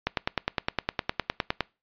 click train, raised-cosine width 0.3 ms, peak -8 dBFS, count 16, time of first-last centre 0.07-1.607 s, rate 9.76 Hz, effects noise-tail reverb RT60 0.3 s tail -24 dB re dry + resampled to 11025 Hz

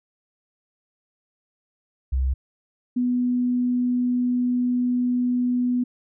sine tone pair in turn, 65.41 / 247 Hz, C2 / B3, 0 / 0 cents, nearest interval octave + major seventh, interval 2300 cents, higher second, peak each -19 / -19 dBFS, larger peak neither, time 2.12-2.34 / 2.96-5.84 s, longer second, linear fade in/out 10 ms, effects none

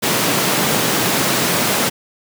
pink high-pass noise, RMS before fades -17 dBFS, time 0.02-1.9 s, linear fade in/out 20 ms, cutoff 140 Hz, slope 24 dB/octave, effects none

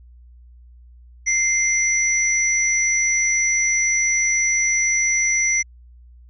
sine tone pair together, 2093 / 5903 Hz, C7 / F#8, 0 / -5 cents, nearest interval octave + tritone, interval 1795 cents, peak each -19 dBFS, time 1.26-5.63 s, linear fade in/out 20 ms, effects added 60 Hz sine -43 dBFS peak until 6.29 s

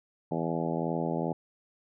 harmonic tone with a mistuned harmonic, 82.41 Hz, E2, in tune, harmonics 2 / 3 / 4 / 5 / 6 / 7 / 8 / 9 / 10, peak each -33 / -35 / -36 / -37 / -38 / -38 / -39 / -40 / -40 dBFS, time 0.31-1.33 s, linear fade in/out 5 ms, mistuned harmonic 10, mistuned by +50 cents, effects none

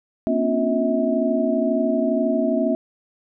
sine tone cluster, 235.1 / 267.6 / 289.7 / 355.2 / 644 Hz, A#3 / C4 / D4 / F4 / E5, +15 / +39 / -24 / +29 / -41 cents, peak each -23 / -23 / -28 / -27 / -22 dBFS, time 0.27-2.75 s, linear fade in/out 0 ms, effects none

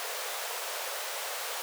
pink high-pass noise, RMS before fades -36 dBFS, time 0-1.62 s, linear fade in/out 0 ms, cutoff 460 Hz, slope 48 dB/octave, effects none

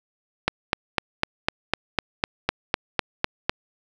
click train, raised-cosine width 0.3 ms, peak -3 dBFS, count 13, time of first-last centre 0.48-3.495 s, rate 3.98 Hz, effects none

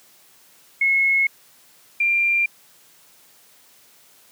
sine tone pair in turn, 2177 / 2382 Hz, C#7 / D7, -32 / +24 cents, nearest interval major second, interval 156 cents, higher second, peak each -15 / -16 dBFS, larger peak first, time 0.81-1.27 / 2-2.46 s, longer neither, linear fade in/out 5 ms, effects white hiss -53 dBFS RMS until 4.31 s + high-pass 100 Hz 12 dB/octave

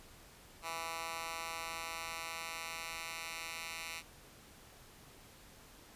10% pulse tone with high-pass filter sweep, 164.81 Hz, E3, in tune, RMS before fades -43 dBFS, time 0.62-4.03 s, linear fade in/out 50 ms, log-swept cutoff 1100 to 2000 Hz, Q 1.2, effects pink hiss -58 dBFS RMS until 5.95 s + resampled to 32000 Hz

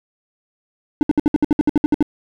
triangle tone bursts, 298 Hz, D4, 25 cents sharp, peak -8 dBFS, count 13, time 1.01-2.026 s, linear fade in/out 0 ms, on 20 ms, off 63 ms, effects none

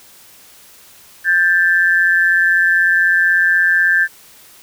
sine tone pair together, 1574.9 / 1751 Hz, G6 / A6, +8 / -9 cents, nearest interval major second, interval 183 cents, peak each -13 dBFS, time 1.24-4.08 s, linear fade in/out 50 ms, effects white hiss -44 dBFS RMS until 4.62 s

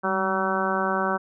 harmonic tone with a mistuned harmonic, 190 Hz, F#3, 46 cents sharp, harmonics 1 / 2 / 3 / 4 / 5 / 6 / 7 / 8, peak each -30 / -30 / -30 / -30 / -30 / -30 / -30 / -30 dBFS, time 0.03-1.18 s, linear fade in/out 20 ms, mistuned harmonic 1, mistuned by +50 cents, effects none

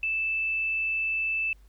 sine tone, 2637 Hz, E7, in tune, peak -25 dBFS, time 0.03-1.53 s, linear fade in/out 2 ms, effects added 50 Hz sine -51 dBFS peak until 1.68 s + pink hiss -67 dBFS RMS until 1.68 s

